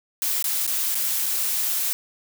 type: noise with dropouts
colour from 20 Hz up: blue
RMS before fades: -24 dBFS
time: 0.22-1.93 s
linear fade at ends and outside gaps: 0 ms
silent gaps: 0.425-0.442 / 0.666-0.676 / 0.946-0.953 / 1.258-1.262 s
effects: none